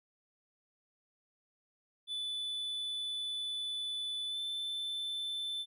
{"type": "tone with pitch glide", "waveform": "triangle", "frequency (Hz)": [3485, 3530], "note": ["A7", "A7"], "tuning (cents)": [-17, 5], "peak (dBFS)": -34, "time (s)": [2.07, 5.66], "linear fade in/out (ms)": 50, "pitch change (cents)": 22, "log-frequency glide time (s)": [4.28, 4.38], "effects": []}